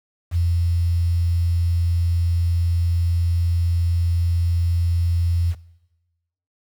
sine tone with quantisation, 85.7 Hz, F2, 32 cents flat, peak -16 dBFS, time 0.31-5.55 s, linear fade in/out 50 ms, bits 7, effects noise-tail reverb RT60 1.0 s tail -19 dB re dry

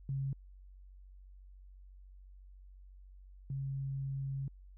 sine tone pair in turn, 136 / 136 Hz, C#3 / C#3, -33 / -33 cents, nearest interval unison, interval 0 cents, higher neither, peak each -33 / -35 dBFS, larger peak first, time 0.09-0.33 / 3.5-4.48 s, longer second, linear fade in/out 2 ms, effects added 47 Hz sine -52 dBFS peak until 4.77 s

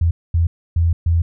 sine tone bursts at uneven times, 83.9 Hz, E2, 31 cents sharp, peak -12 dBFS, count 4, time 0.01-0.11 / 0.34-0.47 / 0.76-0.93 / 1.06-1.22 s, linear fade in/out 5 ms, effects none

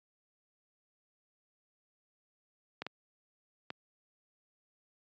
clicks, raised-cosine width 0.3 ms, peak -22 dBFS, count 3, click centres 2.82 / 2.866 / 3.704 s, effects high-pass 150 Hz 12 dB/octave + resampled to 16000 Hz

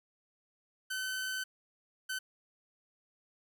sawtooth tone bursts at uneven times, 1523 Hz, F#6, 50 cents sharp, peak -31 dBFS, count 2, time 0.9-1.44 / 2.09-2.19 s, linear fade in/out 10 ms, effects none

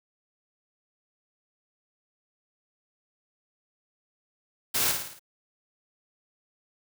white noise with echo, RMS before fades -26 dBFS, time 4.74-4.92 s, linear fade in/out 10 ms, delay 55 ms, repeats 5, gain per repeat -5 dB, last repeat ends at 5.195 s, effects none

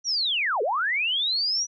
sine linear two-way sweep, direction down then up, 5920 to 392 to 5920 Hz, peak -22 dBFS, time 0.04-1.67 s, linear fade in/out 50 ms, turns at 0.62 s, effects none

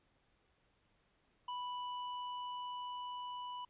square tone with level ramp, 987.8 Hz, B5, in tune, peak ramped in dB -40 to -43 dBFS, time 1.48-3.65 s, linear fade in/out 5 ms, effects pink hiss -75 dBFS RMS until 3.69 s + resampled to 8000 Hz

